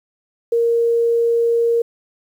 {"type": "tone", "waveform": "sine", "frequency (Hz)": 466.2, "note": "A#4", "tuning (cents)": 0, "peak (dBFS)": -13, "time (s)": [0.52, 1.82], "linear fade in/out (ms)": 5, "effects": ["8-bit"]}